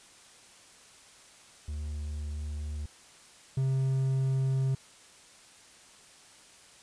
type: tone pair in turn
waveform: triangle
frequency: 74.7 / 133.1 Hz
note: D2 / C3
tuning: +30 / +30 cents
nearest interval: minor seventh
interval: 1000 cents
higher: second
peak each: -31 / -23 dBFS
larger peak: second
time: 1.68-2.86 / 3.57-4.75 s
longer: neither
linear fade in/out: 5 ms
effects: white hiss -55 dBFS RMS until 6.82 s + resampled to 22050 Hz